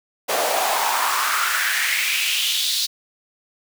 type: noise with high-pass filter sweep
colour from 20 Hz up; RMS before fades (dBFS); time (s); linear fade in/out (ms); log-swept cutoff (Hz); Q
pink; -21; 0.28-2.87; 20; 560 to 4300; 3.6
effects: none